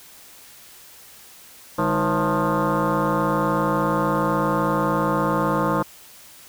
sine tone with frequency modulation, 372.2 Hz, F#4, 10 cents sharp, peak -17 dBFS, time 1.78-5.83 s, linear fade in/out 10 ms, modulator 172 Hz, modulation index 5.3, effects tanh soft clip ceiling -13 dBFS + white hiss -46 dBFS RMS until 6.48 s

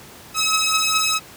10% pulse beating tone pair, 1281 / 1285.8 Hz, E6 / E6, -50 / -43 cents, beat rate 4.8 Hz, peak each -12 dBFS, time 0.34-1.2 s, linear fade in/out 50 ms, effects pink hiss -42 dBFS RMS until 1.36 s + high-pass 80 Hz 12 dB/octave

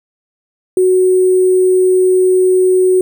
sine tone with sample-and-hold, 370 Hz, F#4, in tune, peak -7 dBFS, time 0.77-3.01 s, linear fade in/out 2 ms, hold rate 8820 Hz, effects none

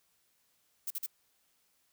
violet noise bursts, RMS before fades -36 dBFS, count 3, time 0.87-1.063 s, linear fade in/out 5 ms, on 35 ms, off 44 ms, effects white hiss -73 dBFS RMS until 1.92 s

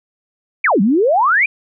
sine exponential two-way sweep, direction down then up, 2489 to 182 to 2489 Hz, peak -10 dBFS, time 0.64-1.46 s, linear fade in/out 5 ms, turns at 0.81 s, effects none

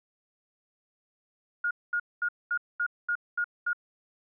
sine tone bursts, 1430 Hz, F6, 41 cents sharp, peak -25 dBFS, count 8, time 1.64-3.732 s, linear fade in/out 5 ms, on 69 ms, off 220 ms, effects none

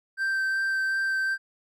triangle tone with vibrato, 1562 Hz, G6, 7 cents flat, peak -22 dBFS, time 0.17-1.38 s, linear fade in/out 50 ms, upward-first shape sine, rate 2.7 Hz, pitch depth 10 cents each way, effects none

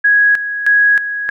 sine tone with tremolo, 1661.2 Hz, G#6, in tune, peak -7 dBFS, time 0.04-1.3 s, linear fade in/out 10 ms, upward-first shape square, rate 1.6 Hz, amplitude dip 70%, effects none

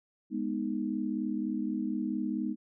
sine chord, G# minor, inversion none, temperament equal, 207.7 / 246.9 / 311.1 Hz, G#3 / B3 / D#4, 0 / 0 / 0 cents, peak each -34 dBFS, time 0.3-2.56 s, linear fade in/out 50 ms, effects none

